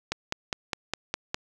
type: click train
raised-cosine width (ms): 0.2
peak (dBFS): -10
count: 7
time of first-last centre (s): 0.12-1.344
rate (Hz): 4.9
effects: none